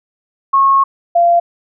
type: tone pair in turn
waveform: sine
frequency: 1091 / 689 Hz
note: C#6 / F5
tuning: -28 / -24 cents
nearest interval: minor sixth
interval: 796 cents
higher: first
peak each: -7 dBFS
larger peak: neither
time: 0.53-0.84 / 1.15-1.4 s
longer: first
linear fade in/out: 10 ms
effects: none